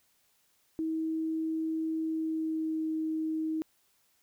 sine tone with pitch glide, 320 to 316.3 Hz, D#4 to D#4, +49 to +29 cents, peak -29 dBFS, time 0.79-3.62 s, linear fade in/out 0 ms, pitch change -20 cents, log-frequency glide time 2.01-2.9 s, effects white hiss -70 dBFS RMS until 4.22 s

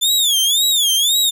sawtooth tone with vibrato, 3478 Hz, A7, 21 cents flat, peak -10 dBFS, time 0.01-1.31 s, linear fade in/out 20 ms, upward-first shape sine, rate 1.9 Hz, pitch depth 180 cents each way, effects none

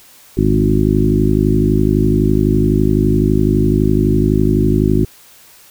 harmonic tone with a mistuned harmonic, 51.91 Hz, G#1, in tune, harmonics 1 / 2 / 3 / 4 / 5 / 6 / 7, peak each -18 / -18 / -18 / -18 / -18 / -18 / -18 dBFS, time 0.37-5.05 s, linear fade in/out 5 ms, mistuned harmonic 2, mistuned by +33 cents, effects white hiss -44 dBFS RMS until 5.7 s

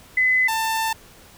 sine / sawtooth tone pair in turn, 2020 / 891.3 Hz, B6 / A5, +39 / +22 cents, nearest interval octave + major second, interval 1417 cents, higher first, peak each -15 / -17 dBFS, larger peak first, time 0.17-0.48 / 0.48-0.93 s, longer second, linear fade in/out 5 ms, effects pink hiss -48 dBFS RMS until 1.37 s

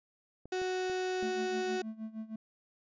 clicks, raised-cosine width 2 ms, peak -35 dBFS, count 4, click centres 0.456 / 0.617 / 0.898 / 1.229 s
35% pulse tone, 370 Hz, F#4, in tune, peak -30 dBFS, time 0.52-1.82 s, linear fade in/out 5 ms
triangle tone with tremolo, 220 Hz, A3, in tune, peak -34 dBFS, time 1.22-2.36 s, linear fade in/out 5 ms, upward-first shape sine, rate 6.4 Hz, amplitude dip 85%
effects resampled to 16000 Hz

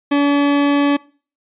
40% pulse tone, 285.7 Hz, D4, 48 cents flat, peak -11 dBFS, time 0.11-0.97 s, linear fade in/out 10 ms, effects noise-tail reverb RT60 0.4 s tail -22 dB re dry + resampled to 8000 Hz

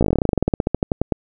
slowing click train, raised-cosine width 2 ms, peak -3 dBFS, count 24, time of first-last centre 0.01-1.123 s, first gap 16 ms, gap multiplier 1.09, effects none

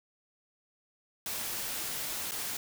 white noise with dropouts, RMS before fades -36 dBFS, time 1.26-2.57 s, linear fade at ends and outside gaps 2 ms, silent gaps 2.311-2.318 s, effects none

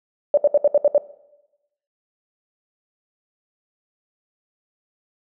sine tone bursts, 581 Hz, D5, 19 cents flat, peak -10 dBFS, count 7, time 0.34-0.98 s, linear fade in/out 2 ms, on 34 ms, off 67 ms, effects noise-tail reverb RT60 0.9 s tail -18 dB re dry

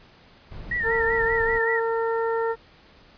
brown noise, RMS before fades -36 dBFS, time 0.51-1.59 s, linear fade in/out 10 ms
sine tone with vibrato, 1864.7 Hz, A#6, in tune, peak -23 dBFS, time 0.71-1.8 s, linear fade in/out 5 ms, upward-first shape sine, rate 5.2 Hz, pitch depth 84 cents each way
harmonic tone, 455.8 Hz, A#4, 39 cents flat, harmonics 1 / 2 / 3 / 4, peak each -23 / -29 / -33 / -35 dBFS, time 0.83-2.56 s, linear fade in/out 50 ms
effects pink hiss -53 dBFS RMS until 3.17 s + resampled to 11025 Hz

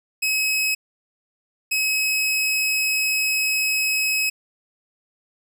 sawtooth tone pair in turn, 2558 / 2558 Hz, D#7 / D#7, +47 / +47 cents, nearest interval unison, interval 0 cents, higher neither, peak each -16 dBFS, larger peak neither, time 0.22-0.75 / 1.71-4.3 s, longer second, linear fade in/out 10 ms, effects none

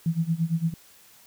sine tone with tremolo, 164.81 Hz, E3, in tune, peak -19 dBFS, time 0.06-0.74 s, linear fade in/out 2 ms, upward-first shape sine, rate 8.8 Hz, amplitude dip 90%, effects white hiss -54 dBFS RMS until 1.26 s

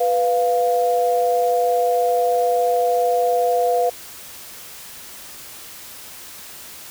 sine tone pair together, 493.9 / 698.5 Hz, B4 / F5, 0 / 0 cents, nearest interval tritone, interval 600 cents, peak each -18 dBFS, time 0-3.9 s, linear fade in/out 10 ms, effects white hiss -38 dBFS RMS until 6.9 s

